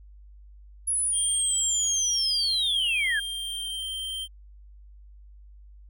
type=linear sweep; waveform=sine; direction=down; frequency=10548 to 1578 Hz; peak=-23 dBFS; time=0.87-3.2 s; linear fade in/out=10 ms
type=tone with pitch glide; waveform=square; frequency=3214 to 3141 Hz; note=G7 to G7; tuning=+43 to +3 cents; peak=-31 dBFS; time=1.12-4.28 s; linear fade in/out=50 ms; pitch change=-40 cents; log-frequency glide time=2.98-3.85 s
effects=added 50 Hz sine -46 dBFS peak until 5.89 s